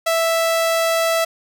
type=tone; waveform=sawtooth; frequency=659.3 Hz; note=E5; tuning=in tune; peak=-12 dBFS; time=0.06-1.25 s; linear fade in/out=10 ms; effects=none